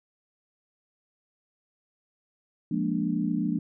sine chord, Bb dominant seventh, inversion second, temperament equal with one note detuned, 174.61 / 207.7 / 235.9 / 293.7 Hz, F3 / Ab3 / Bb3 / D4, 0 / 0 / +21 / 0 cents, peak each -30 dBFS, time 2.71-3.59 s, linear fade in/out 5 ms, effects none

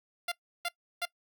10% pulse tone bursts, 695 Hz, F5, 9 cents flat, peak -22 dBFS, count 3, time 0.28-1.054 s, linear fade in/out 5 ms, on 38 ms, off 330 ms, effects noise-tail reverb RT60 0.1 s tail -21 dB re dry

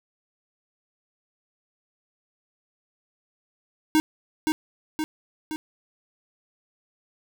square tone with echo, 311.1 Hz, D#4, in tune, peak -17 dBFS, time 3.95-4 s, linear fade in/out 0 ms, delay 520 ms, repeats 3, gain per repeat -4 dB, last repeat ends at 5.56 s, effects none

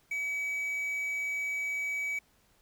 triangle tone with quantisation, 2279 Hz, C#7, 47 cents sharp, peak -29 dBFS, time 0.11-2.19 s, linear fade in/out 5 ms, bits 9, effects pink hiss -67 dBFS RMS until 2.61 s

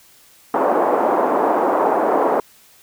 white band-pass noise, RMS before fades -17 dBFS, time 0.54-2.4 s, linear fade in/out 2 ms, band 290 to 940 Hz, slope 24 dB/octave, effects white hiss -50 dBFS RMS until 2.82 s

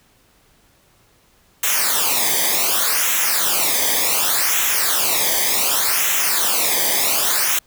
white noise with flanger, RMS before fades -18 dBFS, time 1.63-7.59 s, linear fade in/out 5 ms, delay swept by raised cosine 0.21 to 0.74 ms, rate 0.67 Hz, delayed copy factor -0.8, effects pink hiss -56 dBFS RMS until 7.66 s

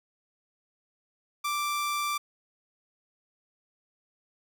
sawtooth tone, 1174.7 Hz, D6, in tune, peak -24 dBFS, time 1.44-2.18 s, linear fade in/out 10 ms, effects none

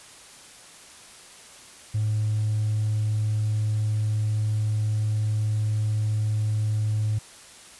sine tone with hard clipping, 107.2 Hz, A2, 45 cents flat, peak -22 dBFS, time 1.94-7.19 s, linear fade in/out 10 ms, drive 1 dB, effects white hiss -47 dBFS RMS until 7.79 s + resampled to 24000 Hz

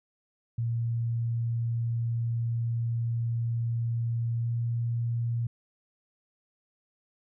sine tone with pitch glide, 116.54 to 117.49 Hz, A#2 to A#2, 0 to +14 cents, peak -26 dBFS, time 0.58-5.47 s, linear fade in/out 5 ms, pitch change +14 cents, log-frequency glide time 4.41-4.47 s, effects none

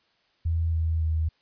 sine tone with pitch steps, 82.41 / 80.99 / 79.6 Hz, E2 / E2 / D#2, 0 / -30 / +40 cents, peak -22 dBFS, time 0.45-1.29 s, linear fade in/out 10 ms, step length 280 ms, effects white hiss -67 dBFS RMS until 1.41 s + resampled to 11025 Hz

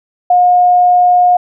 sine tone, 717 Hz, F5, 45 cents sharp, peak -5 dBFS, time 0.3-1.37 s, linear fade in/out 5 ms, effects none

